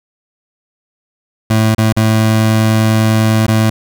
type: tone with dropouts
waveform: 25% pulse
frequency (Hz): 110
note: A2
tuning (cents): 0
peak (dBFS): -5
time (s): 1.5-3.7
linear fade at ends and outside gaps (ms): 5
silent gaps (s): 1.748-1.781 / 1.927-1.965 / 3.466-3.481
effects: none